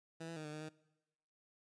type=tone with pitch steps; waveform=15% pulse; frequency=163.5 / 166.1 / 155 / 150.7 / 153.5 / 155.6 Hz; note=E3 / E3 / D#3 / D3 / D#3 / D#3; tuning=-14 / +13 / -6 / +45 / -23 / 0 cents; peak=-38 dBFS; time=0.2-0.692 s; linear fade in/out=10 ms; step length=82 ms; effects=noise-tail reverb RT60 1.0 s tail -22 dB re dry + resampled to 22050 Hz